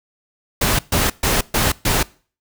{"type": "noise bursts", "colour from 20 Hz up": "pink", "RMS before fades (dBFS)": -17, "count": 5, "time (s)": [0.61, 2.03], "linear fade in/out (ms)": 5, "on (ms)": 180, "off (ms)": 130, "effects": ["noise-tail reverb RT60 0.4 s tail -22 dB re dry"]}